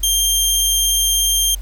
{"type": "tone with vibrato", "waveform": "15% pulse", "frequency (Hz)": 3184, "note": "G7", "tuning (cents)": 26, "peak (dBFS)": -7, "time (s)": [0.03, 1.55], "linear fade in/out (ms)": 5, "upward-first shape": "sine", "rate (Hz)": 17, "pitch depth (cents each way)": 8, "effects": ["added 46 Hz sine -25 dBFS peak until 1.61 s", "pink hiss -47 dBFS RMS until 1.61 s"]}